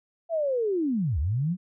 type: linear two-way sweep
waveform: sine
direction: down then up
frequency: 682 to 65.41 to 190.3 Hz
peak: -23 dBFS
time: 0.29-1.57 s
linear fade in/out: 50 ms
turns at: 1.19 s
effects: none